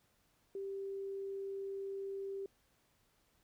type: tone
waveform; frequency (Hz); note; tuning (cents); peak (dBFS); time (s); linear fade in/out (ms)
sine; 392; G4; 0; -39; 0.55-2.46; 2
effects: pink hiss -74 dBFS RMS until 3.43 s